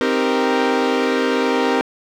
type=chord; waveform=sawtooth; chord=C minor seventh; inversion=none; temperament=equal; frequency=261.6 / 311.1 / 392 / 466.2 Hz; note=C4 / Eb4 / G4 / Bb4; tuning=0 / 0 / 0 / 0 cents; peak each=-16 / -21 / -18 / -16 dBFS; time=0.01-1.81 s; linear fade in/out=0 ms; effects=low-pass 4000 Hz 12 dB/octave + 8-bit